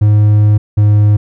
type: tone pair in turn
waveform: triangle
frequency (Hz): 105.1 / 104.43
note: G#2 / G#2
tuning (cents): +21 / +10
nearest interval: unison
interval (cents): 11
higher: first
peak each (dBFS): -3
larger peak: neither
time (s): 0.01-0.58 / 0.77-1.17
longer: first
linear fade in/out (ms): 10
effects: none